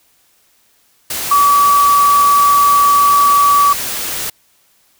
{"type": "tone in noise", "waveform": "sine", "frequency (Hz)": 1145, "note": "D6", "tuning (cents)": -44, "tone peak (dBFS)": -7, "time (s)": [1.31, 3.73], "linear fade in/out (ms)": 5, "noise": "white", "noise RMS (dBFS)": -21, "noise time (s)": [1.1, 4.3], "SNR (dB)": 11, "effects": ["white hiss -55 dBFS RMS until 4.99 s"]}